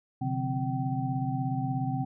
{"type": "tone cluster", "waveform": "sine", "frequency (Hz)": [129.4, 146.1, 176.7, 260.2, 769], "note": ["C3", "D3", "F3", "C4", "G5"], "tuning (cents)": [-19, -9, 21, -9, -33], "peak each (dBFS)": [-31, -34, -40, -33, -35], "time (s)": [0.21, 2.05], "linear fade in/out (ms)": 10, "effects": []}